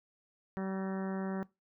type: harmonic tone with a mistuned harmonic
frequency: 191.5 Hz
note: G3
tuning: 40 cents flat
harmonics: 1 / 2 / 3 / 4 / 5 / 6 / 7 / 8 / 9 / 10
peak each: -35 / -41 / -45 / -47 / -49 / -51 / -52 / -53 / -54 / -55 dBFS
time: 0.57-1.43 s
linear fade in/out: 0 ms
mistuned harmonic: 10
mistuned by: -61 cents
effects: noise-tail reverb RT60 0.2 s tail -19 dB re dry